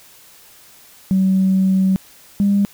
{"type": "tone pair in turn", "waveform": "sine", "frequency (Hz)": [189.9, 200.7], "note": ["F#3", "G3"], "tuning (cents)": [45, 41], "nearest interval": "minor second", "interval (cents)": 96, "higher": "second", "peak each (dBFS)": -11, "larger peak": "neither", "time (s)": [[1.11, 1.96], [2.4, 2.65]], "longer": "first", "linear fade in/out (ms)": 0, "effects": ["tanh soft clip ceiling -7 dBFS", "white hiss -46 dBFS RMS until 2.73 s"]}